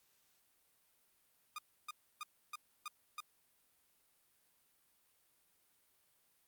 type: tone bursts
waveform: sawtooth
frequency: 1221 Hz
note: D#6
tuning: 33 cents flat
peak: -38 dBFS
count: 6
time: 1.56-3.204 s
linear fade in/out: 2 ms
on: 24 ms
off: 300 ms
effects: white hiss -74 dBFS RMS until 6.47 s + Opus 48 kbps